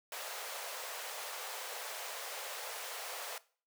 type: high-pass noise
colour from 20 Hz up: pink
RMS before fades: -43 dBFS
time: 0.12-3.38 s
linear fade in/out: 2 ms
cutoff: 470 Hz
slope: 48 dB/octave
effects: noise-tail reverb RT60 0.4 s tail -19 dB re dry